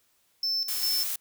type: tone with tremolo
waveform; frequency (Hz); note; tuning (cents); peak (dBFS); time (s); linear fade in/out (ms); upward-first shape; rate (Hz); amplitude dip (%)
triangle; 5300; E8; +9; -24; 0.43-1.04; 2; square; 2.5; 65
type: noise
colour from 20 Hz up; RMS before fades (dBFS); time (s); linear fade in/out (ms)
blue; -31; 0.68-1.16; 5
effects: white hiss -68 dBFS RMS until 1.2 s